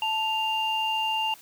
sine tone pair together, 880.1 / 2794 Hz, A5 / F7, 0 / 0 cents, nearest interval octave + minor sixth, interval 2000 cents, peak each -26 dBFS, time 0.02-1.34 s, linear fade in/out 2 ms, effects tanh soft clip ceiling -17 dBFS + white hiss -51 dBFS RMS until 1.41 s

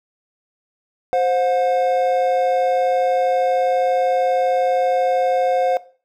triangle tone pair together, 523.3 / 722.1 Hz, C5 / F#5, 0 / -42 cents, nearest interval tritone, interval 558 cents, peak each -16 dBFS, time 1.13-5.77 s, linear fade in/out 0 ms, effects noise-tail reverb RT60 0.4 s tail -18 dB re dry

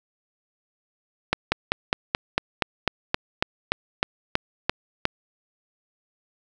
slowing click train, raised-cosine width 0.3 ms, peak -3 dBFS, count 15, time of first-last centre 1.33-5.054 s, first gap 190 ms, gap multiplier 1.05, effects none

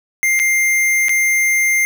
square tone with dropouts, 2100 Hz, C7, 6 cents sharp, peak -13 dBFS, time 0.23-1.85 s, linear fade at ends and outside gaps 0 ms, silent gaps 0.392-0.398 / 1.084-1.093 s, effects 9-bit

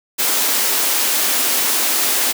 white high-pass noise, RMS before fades -17 dBFS, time 0.18-2.33 s, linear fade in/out 20 ms, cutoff 220 Hz, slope 96 dB/octave, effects none

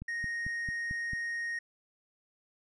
click train, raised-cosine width 5 ms, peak -28 dBFS, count 6, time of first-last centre 0.02-1.134 s, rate 4.49 Hz
triangle tone, 1864.7 Hz, A#6, in tune, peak -31 dBFS, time 0.08-1.59 s, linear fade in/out 5 ms
effects resampled to 22050 Hz

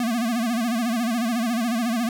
square tone with vibrato, 233.1 Hz, A#3, in tune, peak -22 dBFS, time 0-2.09 s, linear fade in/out 2 ms, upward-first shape sine, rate 14 Hz, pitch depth 110 cents each way, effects none

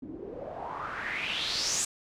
white noise with low-pass filter sweep, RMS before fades -34 dBFS, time 0.02-1.85 s, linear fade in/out 5 ms, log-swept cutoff 260 to 7800 Hz, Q 4.5, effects none

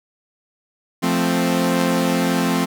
sawtooth chord, F major, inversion none, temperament equal, 174.61 / 220 / 261.6 Hz, F3 / A3 / C4, 0 / 0 / 0 cents, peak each -17 / -19 / -16 dBFS, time 1.02-2.66 s, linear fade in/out 20 ms, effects none

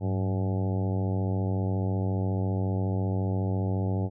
harmonic tone with a mistuned harmonic, 94.5 Hz, F#2, 37 cents sharp, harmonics 1 / 2 / 3 / 4 / 5 / 6 / 7 / 8 / 9, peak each -26 / -32 / -36 / -38 / -40 / -42 / -43 / -44 / -45 dBFS, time 0-4.1 s, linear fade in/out 50 ms, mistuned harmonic 1, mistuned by +96 cents, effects none

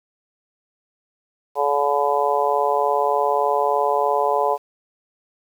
harmonic tone, 143.3 Hz, D3, 42 cents flat, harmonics 3 / 4 / 5 / 6 / 7, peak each -23 / -23 / -23 / -23 / -23 dBFS, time 1.55-4.58 s, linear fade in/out 50 ms, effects 8-bit

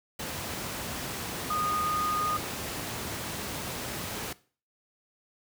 sine tone in noise, 1232 Hz, D#6, 17 cents flat, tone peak -27 dBFS, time 1.5-2.37 s, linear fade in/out 5 ms, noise pink, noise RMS -35 dBFS, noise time 0.19-4.33 s, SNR +5 dB, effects noise-tail reverb RT60 0.4 s tail -19 dB re dry + high-pass 80 Hz 12 dB/octave

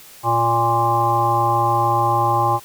harmonic tone, 116.54 Hz, A#2, in tune, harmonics 1 / 3 / 5 / 7 / 9 / 10, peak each -23 / -26 / -27 / -18 / -19 / -28 dBFS, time 0.23-2.6 s, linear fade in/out 50 ms, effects white hiss -43 dBFS RMS until 2.64 s

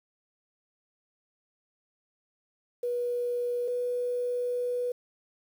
sine tone pair in turn, 485.5 / 490.9 Hz, B4 / B4, -30 / -10 cents, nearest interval unison, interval 20 cents, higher second, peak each -27 dBFS, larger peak neither, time 2.83-3.68 / 3.68-4.92 s, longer second, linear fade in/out 5 ms, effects 9-bit

